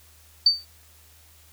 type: tone with exponential decay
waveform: sine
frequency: 4585 Hz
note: D8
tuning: 42 cents flat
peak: -10 dBFS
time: 0.46-0.65 s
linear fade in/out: 5 ms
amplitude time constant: 40 ms
effects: added 78 Hz sine -55 dBFS peak until 1.52 s + white hiss -55 dBFS RMS until 1.52 s